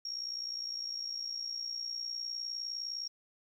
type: tone with amplitude modulation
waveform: sine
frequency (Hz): 5570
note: F8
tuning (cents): -5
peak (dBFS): -33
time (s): 0.05-3.08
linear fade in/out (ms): 5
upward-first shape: sine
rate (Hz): 59.7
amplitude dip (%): 70
effects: 11-bit